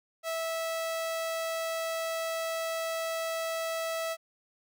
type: tone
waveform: sawtooth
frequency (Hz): 654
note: E5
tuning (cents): -14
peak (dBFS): -27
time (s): 0.23-4.17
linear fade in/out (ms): 50
effects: none